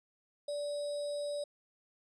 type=tone with sample-and-hold; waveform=sine; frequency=582 Hz; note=D5; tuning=16 cents flat; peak=-34 dBFS; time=0.48-1.44 s; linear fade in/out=5 ms; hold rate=4410 Hz; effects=resampled to 22050 Hz